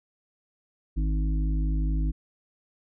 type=harmonic tone; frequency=52.3 Hz; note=G#1; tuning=13 cents sharp; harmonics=1 / 3 / 5 / 6; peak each=-23 / -33 / -37 / -39 dBFS; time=0.96-2.12 s; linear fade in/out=20 ms; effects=none